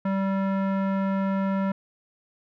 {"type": "tone with low-pass filter", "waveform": "square", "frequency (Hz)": 194, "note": "G3", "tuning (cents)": -18, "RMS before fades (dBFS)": -25, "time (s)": [0.05, 1.72], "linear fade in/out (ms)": 5, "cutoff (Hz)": 1400, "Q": 1.3, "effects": []}